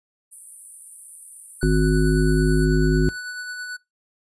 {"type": "high-pass noise", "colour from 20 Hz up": "pink", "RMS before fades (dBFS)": -35, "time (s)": [0.31, 2.66], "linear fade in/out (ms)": 20, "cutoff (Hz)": 8900, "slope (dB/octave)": 96}
{"type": "tone with tremolo", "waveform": "square", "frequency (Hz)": 1484, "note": "F#6", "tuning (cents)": 5, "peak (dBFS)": -29, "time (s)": [1.61, 3.77], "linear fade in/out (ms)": 10, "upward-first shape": "sine", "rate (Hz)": 9.1, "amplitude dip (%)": 30}
{"type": "harmonic tone", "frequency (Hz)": 51.91, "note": "G#1", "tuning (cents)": 0, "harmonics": [1, 3, 5, 7], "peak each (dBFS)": [-19, -20, -23, -22], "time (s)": [1.63, 3.09], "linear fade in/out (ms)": 0}
{"effects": ["noise-tail reverb RT60 0.2 s tail -22 dB re dry", "resampled to 22050 Hz"]}